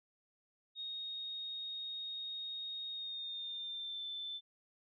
sine tone with pitch glide, 3729 to 3532 Hz, A#7 to A7, 0 to +6 cents, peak -40 dBFS, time 0.75-4.41 s, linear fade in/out 50 ms, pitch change -94 cents, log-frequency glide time 2.91-4.06 s, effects none

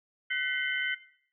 sine tone cluster, 1510 / 1952 / 2094 / 3043 Hz, F#6 / B6 / C7 / F#7, +35 / -21 / +1 / +48 cents, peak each -33 / -36 / -32 / -36 dBFS, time 0.3-0.95 s, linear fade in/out 10 ms, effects noise-tail reverb RT60 0.6 s tail -17 dB re dry

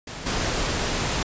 pink noise with level steps, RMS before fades -35 / -25 dBFS, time 0.07-1.23 s, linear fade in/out 5 ms, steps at 0.26 s, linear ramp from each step 5 ms, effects resampled to 16000 Hz

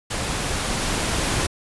pink noise with level ramp, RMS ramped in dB -26 to -22 dBFS, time 0.1-1.47 s, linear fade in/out 10 ms, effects resampled to 24000 Hz

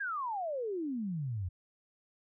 sine exponential sweep, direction down, 1670 to 84.8 Hz, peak -33 dBFS, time 0-1.49 s, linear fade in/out 10 ms, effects none

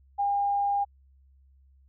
sine tone, 806 Hz, G5, 48 cents sharp, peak -23 dBFS, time 0.18-0.85 s, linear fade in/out 20 ms, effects added 67 Hz sine -56 dBFS peak until 1.88 s

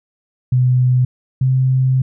sine tone pair in turn, 126.3 / 130.38 Hz, B2 / C3, +39 / -6 cents, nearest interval minor second, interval 55 cents, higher second, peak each -10 / -11 dBFS, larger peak first, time 0.52-1.05 / 1.41-2.02 s, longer second, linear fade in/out 5 ms, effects none

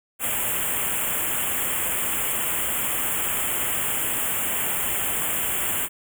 white band-stop noise, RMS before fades -25 dBFS, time 0.19-5.89 s, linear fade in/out 50 ms, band 3300 to 7100 Hz, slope 96 dB/octave, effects none

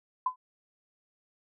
sine tone with exponential decay, 1014 Hz, B5, 45 cents sharp, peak -21 dBFS, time 0.26-0.36 s, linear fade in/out 5 ms, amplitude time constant 21 ms, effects none

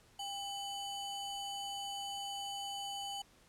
square ring-modulated tone, 1897 Hz, A#6, 30 cents sharp, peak -37 dBFS, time 0.19-3.22 s, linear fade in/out 5 ms, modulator 1100 Hz, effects pink hiss -65 dBFS RMS until 3.48 s + low-pass 11000 Hz 12 dB/octave

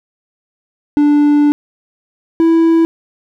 triangle tone pair in turn, 293.2 / 329.1 Hz, D4 / E4, -3 / -3 cents, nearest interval major second, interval 200 cents, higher second, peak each -5 dBFS, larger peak neither, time 0.97-1.52 / 2.4-2.85 s, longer first, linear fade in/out 0 ms, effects none

